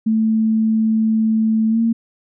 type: tone with pitch glide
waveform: sine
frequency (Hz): 220.6 to 228.6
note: A3 to A#3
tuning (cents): +5 to -34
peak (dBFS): -13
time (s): 0.06-1.93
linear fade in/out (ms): 10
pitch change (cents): +61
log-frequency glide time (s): 1.69-1.79
effects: none